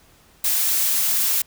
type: noise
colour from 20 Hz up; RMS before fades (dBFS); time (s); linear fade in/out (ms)
blue; -20; 0.44-1.42; 5
effects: pink hiss -54 dBFS RMS until 1.46 s